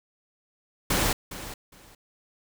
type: noise with echo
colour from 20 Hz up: pink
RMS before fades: -24 dBFS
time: 0.9-1.13 s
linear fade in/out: 5 ms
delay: 410 ms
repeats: 2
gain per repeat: -14 dB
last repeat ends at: 1.95 s
effects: none